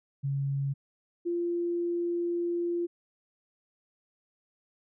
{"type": "tone pair in turn", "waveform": "sine", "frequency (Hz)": [138.59, 345.4], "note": ["C#3", "F4"], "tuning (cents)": [0, -19], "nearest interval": "octave + major third", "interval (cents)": 1581, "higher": "second", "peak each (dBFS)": -27, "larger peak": "neither", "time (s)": [[0.23, 0.74], [1.25, 2.87]], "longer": "second", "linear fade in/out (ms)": 20, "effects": []}